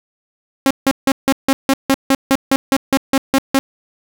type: tone bursts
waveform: sawtooth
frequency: 270 Hz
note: C#4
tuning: 45 cents flat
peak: -6 dBFS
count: 15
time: 0.66-3.59 s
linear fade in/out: 0 ms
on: 46 ms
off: 160 ms
effects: none

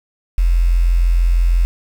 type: tone with quantisation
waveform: sine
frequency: 43.11 Hz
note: F1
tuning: 22 cents flat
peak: -10 dBFS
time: 0.38-1.65 s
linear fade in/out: 0 ms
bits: 6
effects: none

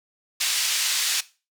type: band-pass noise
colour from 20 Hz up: pink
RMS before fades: -24 dBFS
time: 0.4-1.21 s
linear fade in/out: 10 ms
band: 3000 to 9100 Hz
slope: 12 dB/octave
effects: noise-tail reverb RT60 0.3 s tail -17 dB re dry

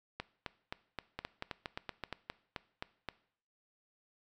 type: two click trains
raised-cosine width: 0.3 ms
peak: -22 / -22 dBFS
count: 12 / 5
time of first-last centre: 0.2-3.087 / 1.19-2.127 s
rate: 3.81 / 4.27 Hz
effects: noise-tail reverb RT60 0.6 s tail -19 dB re dry

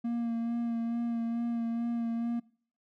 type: tone with vibrato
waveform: triangle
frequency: 233.1 Hz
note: A#3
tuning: in tune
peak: -27 dBFS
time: 0.04-2.4 s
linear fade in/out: 10 ms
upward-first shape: sine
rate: 2.3 Hz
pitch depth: 21 cents each way
effects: noise-tail reverb RT60 0.5 s tail -22 dB re dry

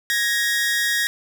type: tone pair together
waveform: sawtooth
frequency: 1661.2 / 1874.5 Hz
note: G#6 / A#6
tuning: 0 / +9 cents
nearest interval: major second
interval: 209 cents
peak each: -20 / -17 dBFS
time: 0.1-1.07 s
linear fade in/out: 0 ms
effects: none

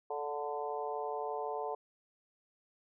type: harmonic tone with a mistuned harmonic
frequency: 146.1 Hz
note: D3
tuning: 9 cents flat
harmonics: 3 / 4 / 5 / 6 / 7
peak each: -39 / -43 / -40 / -42 / -45 dBFS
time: 0.1-1.75 s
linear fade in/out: 5 ms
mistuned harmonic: 6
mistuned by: +23 cents
effects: none

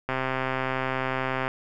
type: click train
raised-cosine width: 0.5 ms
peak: -12 dBFS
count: 183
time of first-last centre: 0.09-1.479 s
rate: 131 Hz
effects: none

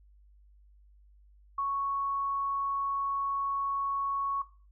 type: tone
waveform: sine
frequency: 1108.7 Hz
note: C#6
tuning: in tune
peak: -28 dBFS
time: 1.58-4.42 s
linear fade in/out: 5 ms
effects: noise-tail reverb RT60 0.4 s tail -17 dB re dry + added 50 Hz sine -56 dBFS peak until 4.71 s

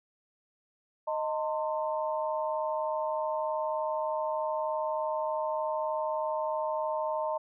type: chord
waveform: sine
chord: A diminished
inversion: second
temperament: equal with one note detuned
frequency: 622.3 / 903.2 / 1046.5 Hz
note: Eb5 / A5 / C6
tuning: 0 / +45 / 0 cents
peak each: -31 / -33 / -37 dBFS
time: 1.07-7.38 s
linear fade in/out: 10 ms
effects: none

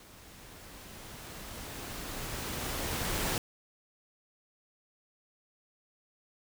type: noise with level ramp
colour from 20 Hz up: pink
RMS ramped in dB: -54 to -31 dBFS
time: 0-3.38 s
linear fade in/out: 2 ms
effects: none

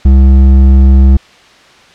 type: tone with hard clipping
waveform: sine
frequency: 66.6 Hz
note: C2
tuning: 31 cents sharp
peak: -3 dBFS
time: 0.05-1.17 s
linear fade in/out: 5 ms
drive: 8 dB
effects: white hiss -40 dBFS RMS until 1.94 s + low-pass 4000 Hz 12 dB/octave

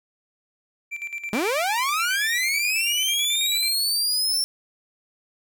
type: tone with tremolo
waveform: triangle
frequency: 2349 Hz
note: D7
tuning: in tune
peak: -26 dBFS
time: 0.91-3.74 s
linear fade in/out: 20 ms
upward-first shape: square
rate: 9.2 Hz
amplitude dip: 70%
type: linear sweep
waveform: sawtooth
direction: up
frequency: 194.4 to 5440 Hz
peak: -18 dBFS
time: 1.33-4.44 s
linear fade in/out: 0 ms
effects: none

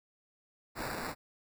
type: noise with sample-and-hold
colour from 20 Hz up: white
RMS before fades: -38 dBFS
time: 0.75-1.15 s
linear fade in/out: 50 ms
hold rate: 3150 Hz
effects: none

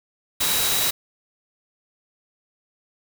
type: tone in noise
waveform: sine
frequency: 3878 Hz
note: B7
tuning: 32 cents flat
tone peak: -27 dBFS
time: 0.4-0.91 s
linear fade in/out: 10 ms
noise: white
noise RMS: -22 dBFS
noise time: 0.4-0.91 s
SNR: -8 dB
effects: none

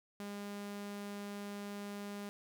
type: tone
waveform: sawtooth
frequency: 203.2 Hz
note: G#3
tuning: 38 cents flat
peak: -38 dBFS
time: 0.2-2.29 s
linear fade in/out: 0 ms
effects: none

